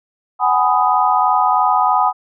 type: chord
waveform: sine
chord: G# minor seventh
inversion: third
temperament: just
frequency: 747.5 / 830.6 / 996.7 / 1245.9 Hz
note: F#5 / G#5 / B5 / D#6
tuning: +17 / 0 / +16 / +2 cents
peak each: -17 dBFS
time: 0.39-2.13 s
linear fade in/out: 50 ms
effects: none